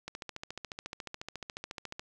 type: click train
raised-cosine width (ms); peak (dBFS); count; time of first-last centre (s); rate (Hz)
0.2; -22; 28; 0.08-1.995; 14.1
effects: none